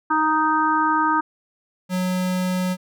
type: harmonic tone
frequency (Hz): 311.1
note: D#4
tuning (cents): 0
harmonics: 1 / 3 / 4 / 5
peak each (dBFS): -24 / -20 / -21 / -25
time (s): 0.1-1.21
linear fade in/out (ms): 10
type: tone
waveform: square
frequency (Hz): 183.3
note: F#3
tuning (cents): -16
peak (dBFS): -21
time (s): 1.89-2.77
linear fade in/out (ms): 50
effects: none